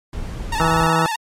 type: noise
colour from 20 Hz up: brown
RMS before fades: -27 dBFS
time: 0.13-0.87 s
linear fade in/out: 2 ms
type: tone with vibrato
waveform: sawtooth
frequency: 896 Hz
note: A5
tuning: 31 cents sharp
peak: -17 dBFS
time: 0.52-1.16 s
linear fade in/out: 5 ms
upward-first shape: square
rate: 16 Hz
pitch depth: 57 cents each way
type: harmonic tone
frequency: 163.2 Hz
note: E3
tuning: 17 cents flat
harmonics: 1 / 2 / 3 / 4 / 5 / 6 / 7 / 8 / 9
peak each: -20 / -26 / -24 / -28 / -24 / -28 / -26 / -21 / -28 dBFS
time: 0.6-1.06 s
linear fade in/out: 0 ms
effects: low-pass 11000 Hz 12 dB/octave + MP3 64 kbps